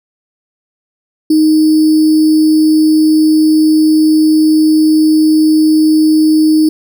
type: tone with sample-and-hold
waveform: sine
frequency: 311.1 Hz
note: D#4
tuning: in tune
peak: -5 dBFS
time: 1.3-6.69 s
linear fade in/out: 5 ms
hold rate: 4900 Hz
effects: none